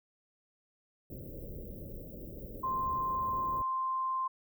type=band-stop noise; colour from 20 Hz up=pink; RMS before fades=-44 dBFS; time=1.1-3.62 s; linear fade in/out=2 ms; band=600 to 15000 Hz; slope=96 dB/octave
type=tone; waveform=sine; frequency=1046.5 Hz; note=C6; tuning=in tune; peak=-30 dBFS; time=2.63-4.28 s; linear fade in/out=10 ms
effects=none